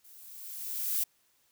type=noise with level ramp; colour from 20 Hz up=violet; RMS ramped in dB=-55 to -28 dBFS; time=0.04-1.04 s; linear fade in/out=10 ms; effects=white hiss -70 dBFS RMS until 1.51 s